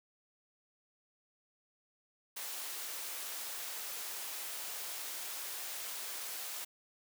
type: high-pass noise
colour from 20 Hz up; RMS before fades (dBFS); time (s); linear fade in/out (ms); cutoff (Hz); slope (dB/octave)
white; -42; 2.36-6.65; 10; 460; 12
effects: none